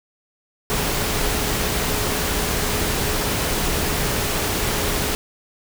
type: tone in noise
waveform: sine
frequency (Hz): 420.3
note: G#4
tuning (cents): +21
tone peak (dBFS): -32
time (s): 0.7-5.15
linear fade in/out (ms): 0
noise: pink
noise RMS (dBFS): -22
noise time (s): 0.7-5.15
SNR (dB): -13
effects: none